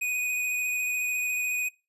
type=tone with vibrato; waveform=square; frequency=2489 Hz; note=D#7; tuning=in tune; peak=-27 dBFS; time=0.01-1.69 s; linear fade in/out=10 ms; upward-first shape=triangle; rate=14 Hz; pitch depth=17 cents each way; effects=noise-tail reverb RT60 0.3 s tail -24 dB re dry + resampled to 32000 Hz